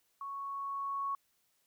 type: tone with level ramp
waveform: sine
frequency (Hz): 1108.7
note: C#6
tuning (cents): 0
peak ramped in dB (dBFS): -39 to -32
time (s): 0.21-1.15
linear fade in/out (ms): 2
effects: white hiss -75 dBFS RMS until 1.66 s